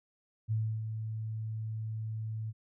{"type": "tone with ADSR envelope", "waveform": "sine", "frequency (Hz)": 110, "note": "A2", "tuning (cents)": 0, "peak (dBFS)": -27, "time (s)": [0.48, 2.53], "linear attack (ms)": 35, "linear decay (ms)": 300, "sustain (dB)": -7, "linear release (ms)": 38, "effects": []}